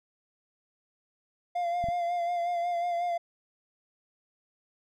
triangle tone with vibrato, 696 Hz, F5, 6 cents flat, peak -25 dBFS, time 1.55-3.18 s, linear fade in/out 10 ms, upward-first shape sine, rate 5.5 Hz, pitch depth 32 cents each way
clicks, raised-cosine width 5 ms, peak -26 dBFS, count 2, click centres 1.841 / 1.887 s
effects none

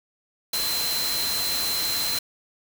sine tone in noise, 4095 Hz, C8, 38 cents flat, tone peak -26 dBFS, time 0.53-2.19 s, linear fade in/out 5 ms, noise white, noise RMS -28 dBFS, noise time 0.53-2.19 s, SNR -1 dB, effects none

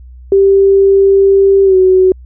sine tone with pitch glide, 392 to 373.4 Hz, G4 to F#4, 0 to +16 cents, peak -4 dBFS, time 0.32-2.12 s, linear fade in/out 2 ms, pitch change -84 cents, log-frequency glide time 1.64-1.76 s, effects added 62 Hz sine -31 dBFS peak until 2.25 s

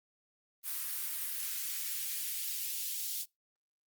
blue noise with high-pass filter sweep, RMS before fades -37 dBFS, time 0.63-3.26 s, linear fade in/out 50 ms, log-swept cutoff 1100 to 3400 Hz, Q 1.2, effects noise-tail reverb RT60 0.2 s tail -24 dB re dry + Opus 32 kbps

